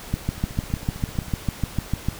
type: two click trains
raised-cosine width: 5 ms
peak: -24 / -9 dBFS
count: 15 / 14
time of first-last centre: 0.38-1.283 / 0.14-2.086 s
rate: 15.5 / 6.68 Hz
effects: pink hiss -39 dBFS RMS until 2.19 s